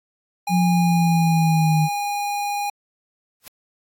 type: tone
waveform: square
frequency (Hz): 817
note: G#5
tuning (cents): -29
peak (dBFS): -23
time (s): 0.47-2.7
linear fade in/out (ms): 5
type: linear sweep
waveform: sine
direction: down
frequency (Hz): 180 to 153.9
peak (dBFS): -15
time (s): 0.49-1.89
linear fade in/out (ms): 50
type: noise with exponential growth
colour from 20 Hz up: white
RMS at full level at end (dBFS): -34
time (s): 3.4-3.48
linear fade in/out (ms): 1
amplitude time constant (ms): 16
effects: AAC 64 kbps